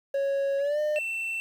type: tone with pitch glide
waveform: triangle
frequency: 553 to 603.1 Hz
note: C#5 to D5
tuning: -4 to +46 cents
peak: -22 dBFS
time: 0.14-0.99 s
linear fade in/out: 5 ms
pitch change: +150 cents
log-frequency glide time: 0.58-0.79 s
type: tone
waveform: triangle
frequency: 2685 Hz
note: E7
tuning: 31 cents sharp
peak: -27 dBFS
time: 0.96-1.4 s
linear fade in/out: 0 ms
effects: 9-bit